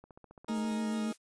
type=click train; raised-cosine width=1 ms; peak=-38 dBFS; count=11; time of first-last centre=0.04-0.716 s; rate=14.8 Hz
type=chord; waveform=20% pulse; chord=D# suspended fourth; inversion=none; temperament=equal; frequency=311.1 / 415.3 / 466.2 Hz; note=D#4 / G#4 / A#4; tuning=0 / 0 / 0 cents; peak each=-37 / -40 / -39 dBFS; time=0.48-1.13 s; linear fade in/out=5 ms
type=tone with vibrato; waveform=sine; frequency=219.8 Hz; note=A3; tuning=2 cents flat; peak=-31 dBFS; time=0.49-1.12 s; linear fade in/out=10 ms; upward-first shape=sine; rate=7 Hz; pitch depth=28 cents each way
type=noise with tremolo; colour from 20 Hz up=blue; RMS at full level=-49 dBFS; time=0.51-1.18 s; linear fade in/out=50 ms; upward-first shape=sine; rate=5.4 Hz; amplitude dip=35%
effects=resampled to 22050 Hz